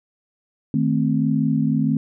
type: chord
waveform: sine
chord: A diminished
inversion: second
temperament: equal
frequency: 155.56 / 220 / 261.6 Hz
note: Eb3 / A3 / C4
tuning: 0 / 0 / 0 cents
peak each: -21 dBFS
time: 0.74-1.97 s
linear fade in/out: 2 ms
effects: none